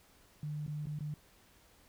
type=tone with dropouts; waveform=sine; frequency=150 Hz; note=D3; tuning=37 cents sharp; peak=-36 dBFS; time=0.43-1.14 s; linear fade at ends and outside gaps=2 ms; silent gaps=0.665-0.678 / 0.857-0.869 / 0.989-1.006 s; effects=pink hiss -64 dBFS RMS until 1.88 s